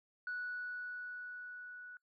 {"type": "tone with level ramp", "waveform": "sine", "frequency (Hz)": 1474, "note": "F#6", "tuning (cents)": -7, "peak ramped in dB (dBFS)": [-36, -48], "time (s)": [0.27, 1.97], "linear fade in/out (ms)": 2, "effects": ["noise-tail reverb RT60 0.1 s tail -23 dB re dry", "tanh soft clip ceiling -34 dBFS"]}